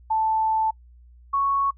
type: tone pair in turn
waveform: sine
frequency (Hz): 880 / 1108.7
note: A5 / C#6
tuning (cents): 0 / 0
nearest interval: major third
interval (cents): 400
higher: second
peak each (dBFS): -19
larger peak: neither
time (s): 0.1-0.71 / 1.33-1.71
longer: first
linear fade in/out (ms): 10
effects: noise-tail reverb RT60 0.1 s tail -25 dB re dry + added 60 Hz sine -47 dBFS peak until 1.77 s